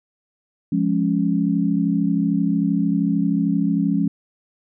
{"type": "chord", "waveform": "sine", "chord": "Db major", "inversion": "first", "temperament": "equal", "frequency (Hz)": [174.61, 207.7, 277.2], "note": ["F3", "Ab3", "Db4"], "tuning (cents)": [0, 0, 0], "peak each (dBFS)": -21, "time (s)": [0.72, 4.08], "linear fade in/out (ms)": 5, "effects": []}